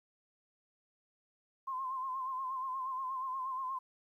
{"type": "tone with vibrato", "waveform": "sine", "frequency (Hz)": 1046.5, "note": "C6", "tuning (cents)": 0, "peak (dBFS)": -35, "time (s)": [1.67, 3.79], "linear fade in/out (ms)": 10, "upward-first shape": "sine", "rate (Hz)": 8.4, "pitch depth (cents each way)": 55, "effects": ["12-bit"]}